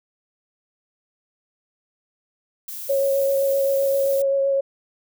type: noise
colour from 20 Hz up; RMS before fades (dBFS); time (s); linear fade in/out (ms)
violet; -33; 2.68-4.22; 2
type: tone with vibrato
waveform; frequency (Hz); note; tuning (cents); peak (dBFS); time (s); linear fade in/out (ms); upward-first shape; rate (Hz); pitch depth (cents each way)
sine; 549; C#5; -17; -17; 2.89-4.61; 10; triangle; 7.7; 17
effects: none